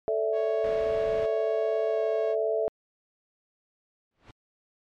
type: chord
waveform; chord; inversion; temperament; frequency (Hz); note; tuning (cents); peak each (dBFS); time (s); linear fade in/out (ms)
sine; A suspended fourth; none; equal with one note detuned; 440 / 582.3 / 659.3; A4 / D5 / E5; 0 / -15 / 0; -27 / -32 / -27; 0.08-2.68; 0
type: tone with pitch glide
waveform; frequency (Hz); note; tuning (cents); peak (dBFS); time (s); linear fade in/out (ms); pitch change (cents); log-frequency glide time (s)
sawtooth; 554.4 to 549.3; C#5 to C#5; 0 to -16; -34; 0.32-2.36; 50; -16; 1.9-2
type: noise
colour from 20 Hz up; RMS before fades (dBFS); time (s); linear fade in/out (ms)
pink; -41; 0.64-1.26; 2
type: noise with exponential growth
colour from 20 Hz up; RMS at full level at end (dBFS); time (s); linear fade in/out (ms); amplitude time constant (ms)
pink; -45; 4.11-4.31; 2; 42
effects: low-pass 3000 Hz 12 dB/octave + MP3 96 kbps